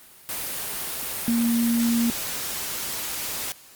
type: tone in noise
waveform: sine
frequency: 233.4 Hz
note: A#3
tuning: 2 cents sharp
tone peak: -19 dBFS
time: 1.28-2.1 s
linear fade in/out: 0 ms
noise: white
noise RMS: -30 dBFS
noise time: 0.29-3.52 s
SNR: +8 dB
effects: white hiss -49 dBFS RMS until 3.75 s + Opus 32 kbps